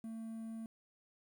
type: tone with quantisation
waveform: triangle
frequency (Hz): 224.5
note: A3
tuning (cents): +35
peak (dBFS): -40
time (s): 0.04-0.66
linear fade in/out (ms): 2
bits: 11
effects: none